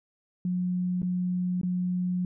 sine tone with dropouts, 180.4 Hz, F#3, 44 cents flat, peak -25 dBFS, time 0.45-2.25 s, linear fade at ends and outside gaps 2 ms, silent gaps 1.019-1.029 / 1.614-1.632 s, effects none

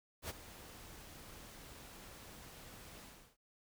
pink noise with ADSR envelope, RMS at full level -41 dBFS, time 0.22-3.37 s, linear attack 71 ms, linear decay 29 ms, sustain -13 dB, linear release 340 ms, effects none

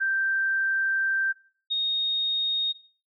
sine tone pair in turn, 1568 / 3720 Hz, G6 / A#7, 0 / -4 cents, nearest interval octave + minor third, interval 1496 cents, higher second, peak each -22 dBFS, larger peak neither, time 0-1.33 / 1.7-2.73 s, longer first, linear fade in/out 20 ms, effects noise-tail reverb RT60 0.4 s tail -17 dB re dry

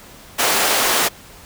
pink high-pass noise, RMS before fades -17 dBFS, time 0.38-1.09 s, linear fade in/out 20 ms, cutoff 470 Hz, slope 12 dB/octave, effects pink hiss -42 dBFS RMS until 1.45 s

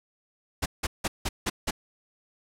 pink noise bursts, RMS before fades -27 dBFS, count 6, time 0.62-1.71 s, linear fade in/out 10 ms, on 40 ms, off 170 ms, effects low-pass 11000 Hz 12 dB/octave

